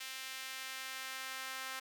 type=tone with high-pass filter sweep; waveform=sawtooth; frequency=262.9 Hz; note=C4; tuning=8 cents sharp; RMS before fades=-44 dBFS; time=0-1.8 s; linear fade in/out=10 ms; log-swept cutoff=2400 to 1400 Hz; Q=1.1; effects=none